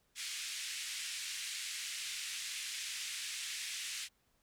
pink band-pass noise, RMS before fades -42 dBFS, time 0.15-4.09 s, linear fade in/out 50 ms, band 2100 to 9600 Hz, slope 24 dB/octave, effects pink hiss -75 dBFS RMS until 4.42 s

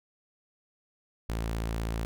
sawtooth tone, 56 Hz, A1, 31 cents sharp, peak -26 dBFS, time 1.29-2.05 s, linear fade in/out 0 ms, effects none

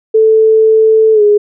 sine tone with pitch glide, 440 to 415.3 Hz, A4 to G#4, 0 to 0 cents, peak -4 dBFS, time 0.14-1.38 s, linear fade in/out 10 ms, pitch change -100 cents, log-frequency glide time 1.13-1.22 s, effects none

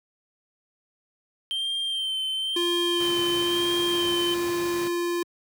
triangle tone with vibrato, 3136 Hz, G7, in tune, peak -24 dBFS, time 1.51-4.34 s, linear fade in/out 0 ms, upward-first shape sine, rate 1 Hz, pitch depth 32 cents each way
square tone, 346.9 Hz, F4, 12 cents flat, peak -25 dBFS, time 2.56-5.23 s, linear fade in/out 5 ms
pink noise, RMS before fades -37 dBFS, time 3-4.88 s, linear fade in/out 5 ms
effects high-pass 100 Hz 12 dB/octave

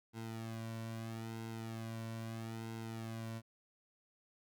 sawtooth tone with flanger, 113.1 Hz, A2, 48 cents sharp, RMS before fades -44 dBFS, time 0.13-3.42 s, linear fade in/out 50 ms, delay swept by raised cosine 1.7 to 2.42 ms, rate 0.77 Hz, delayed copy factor -0.85, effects none

